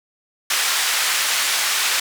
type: band-pass noise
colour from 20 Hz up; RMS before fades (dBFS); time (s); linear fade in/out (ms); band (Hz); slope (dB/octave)
pink; -20; 0.5-2; 5; 1500 to 11000; 12
effects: none